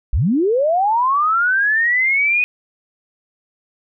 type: linear sweep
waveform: sine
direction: up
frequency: 39.32 to 2500 Hz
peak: -13 dBFS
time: 0.13-2.44 s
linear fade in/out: 0 ms
effects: none